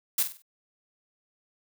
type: noise with echo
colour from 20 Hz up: blue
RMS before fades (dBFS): -24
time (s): 0.18-0.23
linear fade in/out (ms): 5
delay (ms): 48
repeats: 4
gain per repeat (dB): -9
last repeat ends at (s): 0.422
effects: none